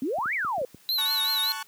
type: exponential two-way sweep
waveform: sine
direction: up then down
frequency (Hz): 241.6 to 2377 to 479.7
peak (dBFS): -25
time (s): 0.02-0.65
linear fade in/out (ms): 2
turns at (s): 0.34
type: clicks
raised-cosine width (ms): 3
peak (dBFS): -30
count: 6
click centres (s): 0.185 / 0.258 / 0.448 / 0.581 / 0.615 / 0.746
type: tone with vibrato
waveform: square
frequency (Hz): 3951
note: B7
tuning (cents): 0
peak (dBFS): -24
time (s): 0.89-1.52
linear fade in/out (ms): 0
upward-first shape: triangle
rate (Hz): 5.3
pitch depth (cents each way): 130
type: chord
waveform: sawtooth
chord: F# minor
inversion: first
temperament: equal with one note detuned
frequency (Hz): 880 / 1114.5 / 1480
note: A5 / C#6 / F#6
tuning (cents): 0 / +9 / 0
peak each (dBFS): -33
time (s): 0.98-1.63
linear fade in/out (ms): 5
effects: white hiss -57 dBFS RMS until 1.67 s + high-pass 100 Hz 12 dB/octave